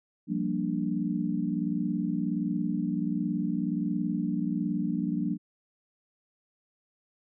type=chord; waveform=sine; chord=G minor seventh; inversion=third; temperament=equal; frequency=174.61 / 196 / 233.1 / 293.7 Hz; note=F3 / G3 / Bb3 / D4; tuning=0 / 0 / 0 / 0 cents; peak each=-32 dBFS; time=0.27-5.38 s; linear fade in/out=50 ms; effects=none